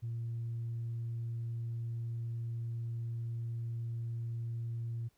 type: tone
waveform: sine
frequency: 116.2 Hz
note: A#2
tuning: 5 cents flat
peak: -34 dBFS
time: 0.02-5.09 s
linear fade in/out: 20 ms
effects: tanh soft clip ceiling -32 dBFS + pink hiss -74 dBFS RMS until 5.17 s